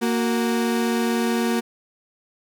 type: tone pair together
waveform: 35% pulse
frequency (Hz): 232.2 / 368.6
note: A#3 / F#4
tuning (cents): -7 / -7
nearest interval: minor sixth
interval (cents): 800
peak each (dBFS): -19 / -24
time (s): 0.01-1.61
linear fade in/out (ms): 20
effects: none